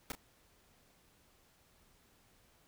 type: noise with echo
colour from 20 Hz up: pink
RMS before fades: -40 dBFS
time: 0.1-0.12 s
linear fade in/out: 0 ms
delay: 31 ms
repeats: 1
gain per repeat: -10 dB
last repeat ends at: 0.151 s
effects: pink hiss -68 dBFS RMS until 2.67 s